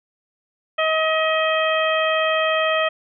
harmonic tone, 634 Hz, D#5, 32 cents sharp, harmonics 1 / 2 / 3 / 4 / 5, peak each -20 / -23 / -25 / -26 / -27 dBFS, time 0.78-2.89 s, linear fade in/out 10 ms, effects none

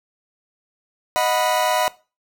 40% pulse chord, B major, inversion first, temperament equal with one note detuned, 622.3 / 731.9 / 987.8 Hz, D#5 / F#5 / B5, 0 / -19 / 0 cents, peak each -21 dBFS, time 1.16-1.88 s, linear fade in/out 0 ms, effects noise-tail reverb RT60 0.3 s tail -19 dB re dry

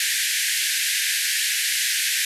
pink band-pass noise, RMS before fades -23 dBFS, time 0-2.25 s, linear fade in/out 2 ms, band 1600 to 13000 Hz, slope 96 dB/octave, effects none

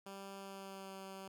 10% pulse tone with pitch glide, 196 to 192.52 Hz, G3 to G3, 0 to -31 cents, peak -39 dBFS, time 0.06-1.28 s, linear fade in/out 5 ms, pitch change -31 cents, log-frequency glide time 0.37-0.96 s, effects none

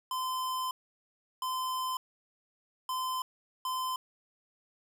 square tone bursts at uneven times, 1028 Hz, C6, 31 cents flat, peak -32 dBFS, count 4, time 0.11-0.71 / 1.42-1.97 / 2.89-3.22 / 3.65-3.96 s, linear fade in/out 2 ms, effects none

